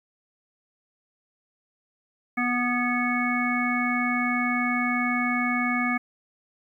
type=harmonic tone with a mistuned harmonic; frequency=245.4 Hz; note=B3; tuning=11 cents flat; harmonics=1 / 3 / 5 / 7 / 9; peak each=-26 / -32 / -30 / -32 / -27 dBFS; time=2.37-5.98 s; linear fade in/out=10 ms; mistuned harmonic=7; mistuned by=-17 cents; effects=10-bit